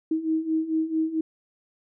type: beating tone pair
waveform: sine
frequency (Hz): 315.8 / 320.3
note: D#4 / E4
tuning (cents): +26 / -50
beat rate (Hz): 4.5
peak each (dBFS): -28 / -24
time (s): 0.11-1.21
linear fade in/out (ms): 5
effects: none